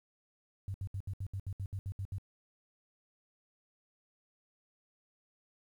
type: tone bursts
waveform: sine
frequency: 97.2 Hz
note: G2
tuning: 14 cents flat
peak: -35 dBFS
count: 12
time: 0.68-2.183 s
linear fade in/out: 0 ms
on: 62 ms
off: 69 ms
effects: 11-bit